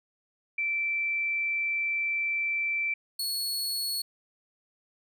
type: tone pair in turn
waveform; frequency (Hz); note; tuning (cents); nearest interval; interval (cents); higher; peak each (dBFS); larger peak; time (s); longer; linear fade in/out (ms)
sine / sawtooth; 2335 / 4369; D7 / C#8; -11 / -26; major seventh; 1085; second; -26; neither; 0.58-2.94 / 3.19-4.02; first; 5
effects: none